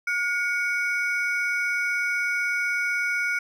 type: ring-modulated tone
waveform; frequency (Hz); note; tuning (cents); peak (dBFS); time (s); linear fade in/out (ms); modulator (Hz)
triangle; 1838; A#6; -25; -18; 0.07-3.39; 5; 400
effects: none